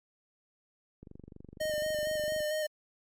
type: click train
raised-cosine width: 3 ms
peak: -35 dBFS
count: 34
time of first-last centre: 1.03-2.405 s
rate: 24 Hz
type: tone with vibrato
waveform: square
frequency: 612 Hz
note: D#5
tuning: 29 cents flat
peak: -31 dBFS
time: 1.6-2.67 s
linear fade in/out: 10 ms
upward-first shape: square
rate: 4.4 Hz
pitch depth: 21 cents each way
effects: Opus 48 kbps